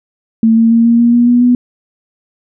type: tone with pitch steps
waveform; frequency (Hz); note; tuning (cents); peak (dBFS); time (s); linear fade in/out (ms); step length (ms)
sine; 224.8 / 227.7 / 230.6 / 233.5 / 236.5 / 239.5 / 242.6 / 245.7; A3 / A#3 / A#3 / A#3 / A#3 / A#3 / B3 / B3; +37 / -40 / -19 / +3 / +25 / +47 / -31 / -9; -5; 0.43-1.55; 2; 140
effects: none